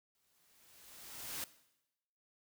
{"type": "noise with exponential growth", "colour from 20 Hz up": "white", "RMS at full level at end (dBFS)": -40, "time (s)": [0.15, 1.44], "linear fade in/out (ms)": 1, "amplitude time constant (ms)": 280, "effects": ["noise-tail reverb RT60 0.9 s tail -17 dB re dry"]}